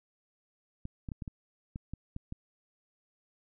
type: clicks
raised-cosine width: 5 ms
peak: -26 dBFS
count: 9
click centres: 0.854 / 1.088 / 1.118 / 1.222 / 1.278 / 1.759 / 1.936 / 2.164 / 2.324 s
effects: none